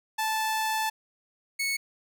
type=tone pair in turn; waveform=sawtooth; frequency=876 / 2207 Hz; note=A5 / C#7; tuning=-8 / -8 cents; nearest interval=octave + major third; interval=1600 cents; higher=second; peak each=-22 / -23 dBFS; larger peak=first; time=0.18-0.9 / 1.59-1.77 s; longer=first; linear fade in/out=10 ms; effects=none